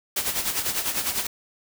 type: noise with tremolo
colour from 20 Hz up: white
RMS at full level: -24 dBFS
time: 0.16-1.27 s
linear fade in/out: 5 ms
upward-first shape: sine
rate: 10 Hz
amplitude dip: 65%
effects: none